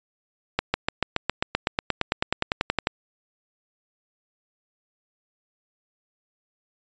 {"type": "accelerating click train", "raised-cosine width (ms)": 0.3, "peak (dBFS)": -5, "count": 21, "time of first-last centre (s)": [0.59, 2.871], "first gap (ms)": 150, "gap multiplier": 0.97, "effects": ["resampled to 16000 Hz"]}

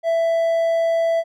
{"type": "tone", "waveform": "triangle", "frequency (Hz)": 663, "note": "E5", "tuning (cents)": 10, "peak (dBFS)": -14, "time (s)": [0.03, 1.24], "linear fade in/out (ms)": 50, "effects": []}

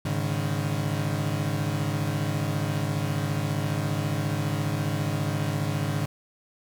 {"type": "chord", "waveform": "35% pulse", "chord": "Ab suspended fourth", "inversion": "none", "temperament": "equal with one note detuned", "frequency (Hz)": [103.83, 140.85, 155.56], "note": ["Ab2", "Db3", "Eb3"], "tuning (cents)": [0, 28, 0], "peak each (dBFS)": -28, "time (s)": [0.05, 6.06], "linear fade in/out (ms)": 5, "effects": []}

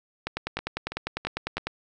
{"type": "two click trains", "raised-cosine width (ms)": 0.3, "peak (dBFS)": [-12, -18], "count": [15, 4], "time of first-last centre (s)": [[0.27, 1.67], [0.59, 1.58]], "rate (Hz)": [10, 3.03], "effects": []}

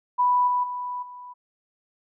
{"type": "tone with level steps", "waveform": "sine", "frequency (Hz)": 987.8, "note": "B5", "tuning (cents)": 0, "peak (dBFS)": [-17, -20, -28, -38], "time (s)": [0.18, 1.34], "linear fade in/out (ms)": 20, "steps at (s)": [0.47, 0.63, 1.02], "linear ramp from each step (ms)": 10, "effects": []}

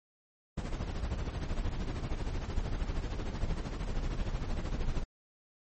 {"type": "noise with tremolo", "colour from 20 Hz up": "brown", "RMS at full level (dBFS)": -31, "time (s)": [0.57, 5.04], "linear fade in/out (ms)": 10, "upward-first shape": "sine", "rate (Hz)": 13, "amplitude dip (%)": 60, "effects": ["MP3 32 kbps"]}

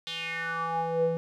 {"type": "tone with band-pass filter sweep", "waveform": "square", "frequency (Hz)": 165.5, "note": "E3", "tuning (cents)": 7, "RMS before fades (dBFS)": -30, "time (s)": [0.07, 1.17], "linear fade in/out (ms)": 0, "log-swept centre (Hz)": [3600, 370], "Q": 5, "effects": []}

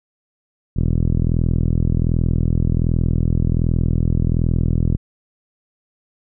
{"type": "tone with low-pass filter", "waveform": "5% pulse", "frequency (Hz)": 41.31, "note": "E1", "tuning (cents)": 4, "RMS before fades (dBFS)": -17, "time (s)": [0.76, 4.97], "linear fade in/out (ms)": 10, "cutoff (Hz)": 140, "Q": 0.83, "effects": []}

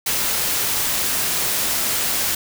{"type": "noise", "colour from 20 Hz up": "white", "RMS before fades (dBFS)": -21, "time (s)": [0.06, 2.35], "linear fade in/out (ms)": 5, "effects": []}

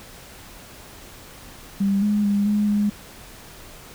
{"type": "tone with pitch steps", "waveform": "sine", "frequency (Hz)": [197.6, 208, 202.7, 208.4, 206.6], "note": ["G3", "G#3", "G#3", "G#3", "G#3"], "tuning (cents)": [14, 3, -42, 6, -9], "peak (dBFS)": -17, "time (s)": [1.8, 2.9], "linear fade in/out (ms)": 10, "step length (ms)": 220, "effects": ["pink hiss -43 dBFS RMS until 3.94 s"]}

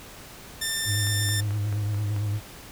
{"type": "tone", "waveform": "10% pulse", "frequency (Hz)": 1791, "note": "A6", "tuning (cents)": 30, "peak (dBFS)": -17, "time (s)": [0.61, 1.41], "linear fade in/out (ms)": 10}
{"type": "tone with vibrato", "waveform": "triangle", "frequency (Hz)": 103.83, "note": "G#2", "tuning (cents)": 0, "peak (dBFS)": -22, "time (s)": [0.85, 2.41], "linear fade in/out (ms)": 50, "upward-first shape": "sine", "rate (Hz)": 8.8, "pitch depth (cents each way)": 47}
{"type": "click train", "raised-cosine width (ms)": 0.5, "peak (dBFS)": -25, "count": 6, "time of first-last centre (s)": [1.07, 2.164], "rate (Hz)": 4.57}
{"effects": ["pink hiss -44 dBFS RMS until 2.71 s"]}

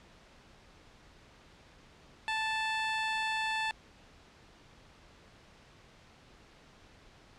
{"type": "tone", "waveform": "15% pulse", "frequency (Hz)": 879, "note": "A5", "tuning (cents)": -2, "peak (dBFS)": -24, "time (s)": [2.28, 3.71], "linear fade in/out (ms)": 0, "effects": ["pink hiss -58 dBFS RMS until 7.38 s", "low-pass 5000 Hz 12 dB/octave"]}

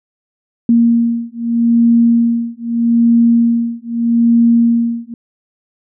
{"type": "beating tone pair", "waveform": "sine", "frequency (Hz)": [233.1, 233.9], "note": ["A#3", "A#3"], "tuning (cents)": [0, 6], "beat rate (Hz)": 0.8, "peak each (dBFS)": -12, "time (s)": [0.69, 5.14], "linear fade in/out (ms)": 2, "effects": []}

